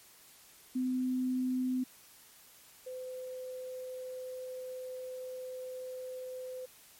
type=tone pair in turn; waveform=sine; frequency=255 / 510 Hz; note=C4 / C5; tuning=-44 / -44 cents; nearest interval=octave; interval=1200 cents; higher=second; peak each=-29 / -39 dBFS; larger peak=first; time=0.75-1.84 / 2.86-6.66 s; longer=second; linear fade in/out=10 ms; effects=white hiss -58 dBFS RMS until 6.99 s + MP3 64 kbps